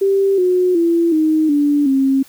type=tone with pitch steps; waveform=sine; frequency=392 / 363.6 / 337.3 / 312.9 / 290.3 / 269.3 Hz; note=G4 / F#4 / E4 / D#4 / D4 / C#4; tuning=0 / -30 / +40 / +10 / -20 / -50 cents; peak=-11 dBFS; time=0.01-2.23 s; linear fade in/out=10 ms; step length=370 ms; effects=white hiss -46 dBFS RMS until 2.28 s